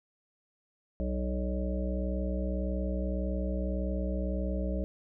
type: harmonic tone with a mistuned harmonic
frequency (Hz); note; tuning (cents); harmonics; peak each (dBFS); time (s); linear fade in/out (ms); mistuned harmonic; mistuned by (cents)
61.74; B1; 0; 1 / 3 / 5 / 7 / 9 / 10; -31 / -35 / -40 / -44 / -39 / -42; 1-4.84; 0; 3; +43
effects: none

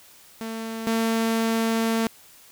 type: tone pair in turn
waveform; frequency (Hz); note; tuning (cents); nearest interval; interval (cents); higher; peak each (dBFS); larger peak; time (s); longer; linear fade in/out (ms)
sawtooth; 224.6 / 225.9; A3 / A3; +36 / +46; unison; 10; second; -26 / -17; second; 0.41-0.87 / 0.87-2.07; second; 0
effects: white hiss -51 dBFS RMS until 2.51 s

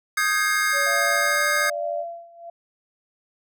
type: chord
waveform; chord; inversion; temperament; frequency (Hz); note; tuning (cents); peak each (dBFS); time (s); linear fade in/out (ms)
square; Ab major seventh; second; equal with one note detuned; 1244.5 / 1568 / 1661.2 / 2131; Eb6 / G6 / Ab6 / C7; 0 / 0 / 0 / +31; -26; 0.17-1.7; 5
type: tone with pitch glide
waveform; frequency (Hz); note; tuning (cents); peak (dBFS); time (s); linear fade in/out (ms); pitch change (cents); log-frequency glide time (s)
sine; 565 to 588; C#5 to D5; +33 to +2; -27; 0.72-2.05; 50; +69; 0.88-1.49
type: tone with tremolo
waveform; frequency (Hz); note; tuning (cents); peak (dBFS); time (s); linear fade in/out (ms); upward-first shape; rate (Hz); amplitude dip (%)
sine; 681; F5; -44; -26; 0.86-2.5; 5; sine; 1.2; 90
effects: none

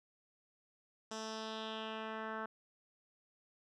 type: tone with low-pass filter sweep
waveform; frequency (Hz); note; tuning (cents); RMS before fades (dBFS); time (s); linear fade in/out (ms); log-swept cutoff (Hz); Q
10% pulse; 220; A3; 0; -43; 1.11-2.46; 5; 6600 to 1500; 2.8
effects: none

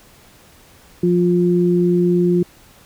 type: tone pair together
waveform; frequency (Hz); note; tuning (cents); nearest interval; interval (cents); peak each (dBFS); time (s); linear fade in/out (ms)
sine; 175.9 / 352.5; F3 / F4; +13 / +16; octave; 1203; -15; 1.03-2.43; 5
effects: pink hiss -48 dBFS RMS until 2.85 s

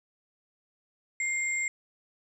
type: tone pair together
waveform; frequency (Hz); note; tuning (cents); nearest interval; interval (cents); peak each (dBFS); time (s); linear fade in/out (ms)
sine; 2114 / 7541; C7 / A#8; +17 / +19; octave + minor seventh; 2202; -28 / -34; 1.2-1.68; 2
effects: none

